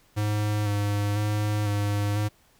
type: tone with vibrato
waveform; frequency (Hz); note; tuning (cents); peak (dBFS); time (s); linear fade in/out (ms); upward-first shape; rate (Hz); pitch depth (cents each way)
square; 103.83; G#2; 0; -24; 0.16-2.29; 20; square; 1; 21
effects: pink hiss -61 dBFS RMS until 2.59 s